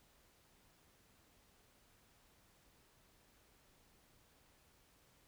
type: silence
effects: pink hiss -70 dBFS RMS until 5.27 s